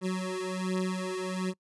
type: beating tone pair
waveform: 25% pulse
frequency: 185 / 186.3 Hz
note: F#3 / F#3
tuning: 0 / +12 cents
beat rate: 1.3 Hz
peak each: -29 dBFS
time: 0.01-1.54 s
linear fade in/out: 50 ms
effects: noise-tail reverb RT60 0.1 s tail -26 dB re dry + resampled to 24000 Hz